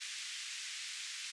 pink band-pass noise, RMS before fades -44 dBFS, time 0-1.32 s, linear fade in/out 20 ms, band 2000 to 8000 Hz, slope 24 dB/octave, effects resampled to 24000 Hz

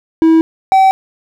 triangle tone pair in turn, 323.9 / 767.3 Hz, E4 / G5, -30 / -37 cents, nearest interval octave + minor third, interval 1493 cents, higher second, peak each -3 dBFS, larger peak neither, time 0.22-0.41 / 0.72-0.91 s, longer neither, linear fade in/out 0 ms, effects none

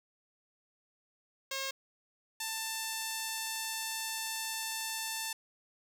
5% pulse tone pair in turn, 539 / 888.8 Hz, C#5 / A5, -49 / +17 cents, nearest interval major sixth, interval 866 cents, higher second, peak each -23 dBFS, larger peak neither, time 1.51-1.71 / 2.4-5.33 s, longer second, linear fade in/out 5 ms, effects none

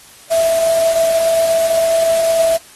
sine tone in noise, 659.3 Hz, E5, in tune, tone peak -11 dBFS, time 0.3-2.58 s, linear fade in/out 20 ms, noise white, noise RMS -25 dBFS, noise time 0.3-2.58 s, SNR +11 dB, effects white hiss -42 dBFS RMS until 2.75 s + AAC 32 kbps

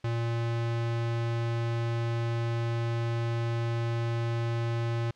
square tone, 116.54 Hz, A#2, in tune, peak -28 dBFS, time 0.04-5.11 s, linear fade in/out 5 ms, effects white hiss -65 dBFS RMS until 5.15 s + low-pass 4000 Hz 12 dB/octave

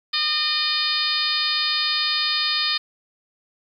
harmonic tone, 609 Hz, D#5, 37 cents flat, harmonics 2 / 3 / 4 / 5 / 6 / 7 / 8, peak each -31 / -30 / -30 / -30 / -25 / -26 / -25 dBFS, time 0.13-2.78 s, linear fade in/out 10 ms, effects 9-bit

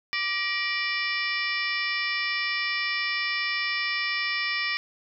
harmonic tone with a mistuned harmonic, 587.3 Hz, D5, in tune, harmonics 2 / 3 / 4 / 5 / 6 / 7 / 8 / 9, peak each -36 / -30 / -29 / -37 / -39 / -41 / -37 / -35 dBFS, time 0.13-4.77 s, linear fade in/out 0 ms, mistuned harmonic 3, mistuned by +130 cents, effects none

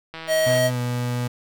click train, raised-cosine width 0.3 ms, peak -19 dBFS, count 73, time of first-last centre 0.14-0.584 s, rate 162 Hz
square tone, 634 Hz, D#5, 32 cents sharp, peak -18 dBFS, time 0.27-0.71 s, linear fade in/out 50 ms
35% pulse tone with pitch glide, 125.5 to 122.42 Hz, B2 to B2, +28 to -15 cents, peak -21 dBFS, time 0.46-1.28 s, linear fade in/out 10 ms, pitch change -43 cents, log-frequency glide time 0.69-0.8 s
effects none

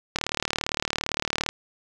click train, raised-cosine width 0.2 ms, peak -7 dBFS, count 51, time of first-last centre 0.16-1.49 s, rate 37.6 Hz, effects none

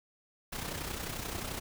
pink noise with amplitude modulation, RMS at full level -36 dBFS, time 0.52-1.6 s, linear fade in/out 10 ms, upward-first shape sine, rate 31.4 Hz, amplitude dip 55%, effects none

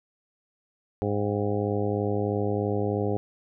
harmonic tone with a mistuned harmonic, 103.1 Hz, G#2, 12 cents flat, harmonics 1 / 2 / 3 / 4 / 5 / 6 / 7 / 8, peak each -29 / -32 / -32 / -29 / -32 / -40 / -37 / -39 dBFS, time 1.02-3.17 s, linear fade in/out 0 ms, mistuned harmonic 8, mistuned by -66 cents, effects none

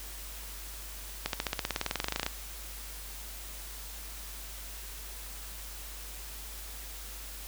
accelerating click train, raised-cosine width 0.2 ms, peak -12 dBFS, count 21, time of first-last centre 1.26-2.264 s, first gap 72 ms, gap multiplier 0.96, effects added 50 Hz sine -44 dBFS peak until 7.47 s + white hiss -45 dBFS RMS until 7.47 s

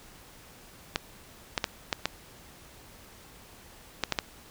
clicks, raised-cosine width 0.2 ms, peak -8 dBFS, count 8, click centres 0.959 / 1.578 / 1.642 / 1.928 / 2.056 / 4.037 / 4.123 / 4.188 s, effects pink hiss -52 dBFS RMS until 4.5 s

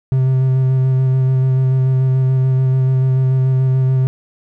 triangle tone with vibrato, 130.81 Hz, C3, in tune, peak -9 dBFS, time 0.12-4.07 s, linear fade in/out 0 ms, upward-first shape square, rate 6.9 Hz, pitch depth 12 cents each way, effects none

